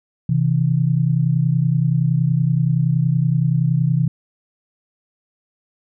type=tone pair together; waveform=sine; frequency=130.81 / 161.45 Hz; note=C3 / E3; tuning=0 / -36 cents; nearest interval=major third; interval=364 cents; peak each=-17 dBFS; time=0.29-4.08 s; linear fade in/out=5 ms; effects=none